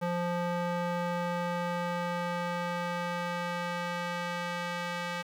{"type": "tone with band-pass filter sweep", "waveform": "square", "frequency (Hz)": 174.61, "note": "F3", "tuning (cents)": 0, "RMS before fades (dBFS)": -33, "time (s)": [0.01, 5.23], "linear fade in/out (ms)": 20, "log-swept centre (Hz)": [730, 1900], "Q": 0.72, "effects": ["9-bit"]}